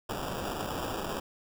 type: noise with sample-and-hold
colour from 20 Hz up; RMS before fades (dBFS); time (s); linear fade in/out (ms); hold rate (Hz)
white; -35; 0.09-1.2; 5; 2100
effects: none